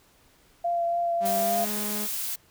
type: tone with vibrato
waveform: sine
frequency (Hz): 687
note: F5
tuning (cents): -29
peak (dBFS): -23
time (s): 0.64-1.65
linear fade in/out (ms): 10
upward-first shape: triangle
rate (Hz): 3.5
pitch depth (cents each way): 16
type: tone with pitch glide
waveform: sawtooth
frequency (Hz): 196 to 208.9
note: G3 to G#3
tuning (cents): 0 to +10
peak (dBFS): -28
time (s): 1.2-2.08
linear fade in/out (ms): 50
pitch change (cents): +110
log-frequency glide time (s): 1.37-1.66
type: noise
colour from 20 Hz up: blue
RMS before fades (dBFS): -31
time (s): 1.25-2.36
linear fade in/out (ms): 10
effects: pink hiss -60 dBFS RMS until 2.5 s

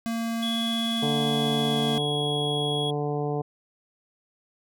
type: tone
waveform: square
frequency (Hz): 229.1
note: A#3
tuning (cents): -30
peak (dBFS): -27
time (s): 0.06-1.98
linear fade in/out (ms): 0
type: tone with pitch glide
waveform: triangle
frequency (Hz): 3371 to 3330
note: G#7 to G#7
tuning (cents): +25 to +4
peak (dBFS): -27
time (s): 0.42-2.91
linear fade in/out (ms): 10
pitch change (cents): -21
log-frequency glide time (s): 1.63-2.06
type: harmonic tone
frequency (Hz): 146.83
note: D3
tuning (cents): 0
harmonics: 1 / 2 / 3 / 4 / 5 / 6 / 7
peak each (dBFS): -29 / -34 / -29 / -39 / -33 / -42 / -44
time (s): 1.02-3.42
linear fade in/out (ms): 10
effects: none

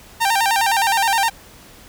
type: tone with vibrato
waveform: sawtooth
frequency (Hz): 850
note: G#5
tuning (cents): +40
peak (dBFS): -11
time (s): 0.2-1.3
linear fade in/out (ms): 20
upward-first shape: square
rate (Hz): 9.7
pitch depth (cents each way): 130
effects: pink hiss -44 dBFS RMS until 1.88 s

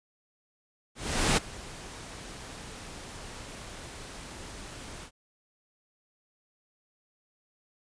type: noise with ADSR envelope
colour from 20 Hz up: pink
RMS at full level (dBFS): -23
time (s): 0.95-5.11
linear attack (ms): 420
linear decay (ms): 18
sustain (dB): -20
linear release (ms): 73
effects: resampled to 22050 Hz

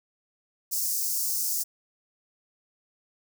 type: high-pass noise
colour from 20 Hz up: white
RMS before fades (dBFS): -28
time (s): 0.71-1.64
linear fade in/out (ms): 20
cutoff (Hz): 5000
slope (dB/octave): 48
effects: none

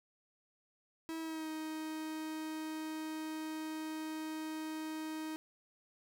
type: tone with pitch glide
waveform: 45% pulse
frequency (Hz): 323.8 to 313.5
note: E4 to D#4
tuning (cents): -31 to +13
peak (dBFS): -39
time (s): 1.09-5.36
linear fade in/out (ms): 0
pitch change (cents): -56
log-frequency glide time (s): 1.2-1.49
effects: none

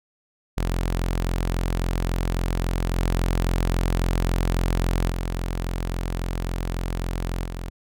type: tone with level steps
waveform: sawtooth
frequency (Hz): 43.65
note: F1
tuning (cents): 0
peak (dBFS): -18 / -16 / -21 / -26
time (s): 0.57-7.7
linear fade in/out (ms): 10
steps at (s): 2.96 / 5.09 / 7.44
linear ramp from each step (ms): 20
effects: none

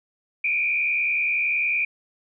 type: tone with frequency modulation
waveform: sine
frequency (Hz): 2400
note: D7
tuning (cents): +37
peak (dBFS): -20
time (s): 0.44-1.85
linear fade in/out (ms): 5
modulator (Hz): 70.7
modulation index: 1.3
effects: none

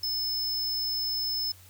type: tone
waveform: square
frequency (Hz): 5230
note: E8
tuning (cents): -15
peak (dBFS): -28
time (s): 0.03-1.52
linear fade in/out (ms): 5
effects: added 91 Hz sine -53 dBFS peak until 1.69 s + white hiss -55 dBFS RMS until 1.69 s

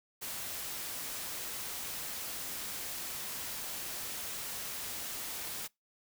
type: noise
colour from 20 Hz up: white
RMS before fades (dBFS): -40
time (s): 0.21-5.68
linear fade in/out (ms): 20
effects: noise-tail reverb RT60 0.2 s tail -25 dB re dry

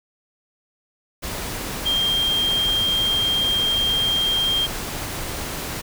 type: tone in noise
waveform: sine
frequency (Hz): 3197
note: G7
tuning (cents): +33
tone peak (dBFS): -18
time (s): 1.85-4.67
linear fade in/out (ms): 20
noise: pink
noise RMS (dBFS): -29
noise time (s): 1.22-5.82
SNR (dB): +8
effects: none

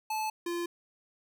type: tone pair in turn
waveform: square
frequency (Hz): 868 / 345.1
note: A5 / F4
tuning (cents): -24 / -21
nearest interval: octave + major third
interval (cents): 1597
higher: first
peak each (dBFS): -31 / -32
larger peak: first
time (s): 0.1-0.3 / 0.46-0.66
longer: neither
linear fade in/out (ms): 5
effects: none

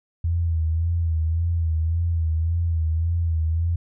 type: tone with vibrato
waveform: sine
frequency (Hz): 82.41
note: E2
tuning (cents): 0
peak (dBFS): -19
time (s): 0.24-3.76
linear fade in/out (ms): 5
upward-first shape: sine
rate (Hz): 1.8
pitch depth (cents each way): 57
effects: none

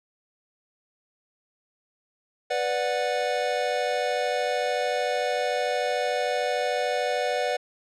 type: chord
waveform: square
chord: B minor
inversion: none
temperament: equal with one note detuned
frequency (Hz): 493.9 / 587.3 / 734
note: B4 / D5 / F#5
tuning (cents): 0 / 0 / -14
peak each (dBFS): -29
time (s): 2.5-7.57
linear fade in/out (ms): 10
effects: low-pass 6000 Hz 12 dB/octave

